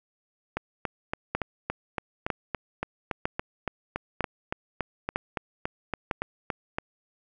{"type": "two click trains", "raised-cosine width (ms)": 0.5, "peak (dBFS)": [-11, -13], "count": [6, 23], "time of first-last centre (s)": [[1.35, 6.112], [0.57, 6.785]], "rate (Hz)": [1.05, 3.54], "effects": []}